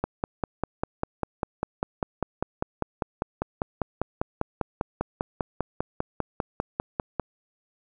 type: click train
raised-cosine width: 1 ms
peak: -11 dBFS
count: 37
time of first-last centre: 0.04-7.197 s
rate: 5.03 Hz
effects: none